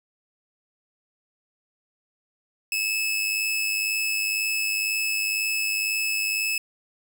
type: tone with amplitude modulation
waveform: sawtooth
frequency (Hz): 2600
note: E7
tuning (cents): -24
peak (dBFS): -18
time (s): 2.72-6.58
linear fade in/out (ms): 2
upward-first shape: sine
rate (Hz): 102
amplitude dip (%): 45
effects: none